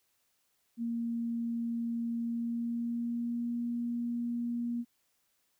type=tone with pitch glide; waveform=sine; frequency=233.1 to 237.6 Hz; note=A#3 to A#3; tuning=0 to +33 cents; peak=-31 dBFS; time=0.77-4.85 s; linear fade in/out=50 ms; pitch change=+33 cents; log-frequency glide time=2.21-3.56 s; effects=white hiss -75 dBFS RMS until 5.59 s